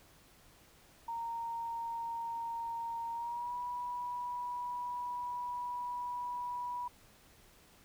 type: tone with pitch glide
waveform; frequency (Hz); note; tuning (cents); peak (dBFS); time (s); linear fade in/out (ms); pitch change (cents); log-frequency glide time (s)
sine; 926 to 977.1; A#5 to B5; -12 to -19; -36; 1.08-6.88; 5; +93; 3.12-3.55
effects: pink hiss -62 dBFS RMS until 7.84 s